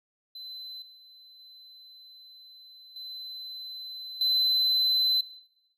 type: tone with level steps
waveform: triangle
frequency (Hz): 4040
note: B7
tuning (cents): +39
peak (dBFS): -38 / -50 / -48 / -37 / -21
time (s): 0.35-5.21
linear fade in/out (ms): 5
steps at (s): 0.82 / 1.39 / 2.96 / 4.21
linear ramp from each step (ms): 2
effects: noise-tail reverb RT60 0.9 s tail -18 dB re dry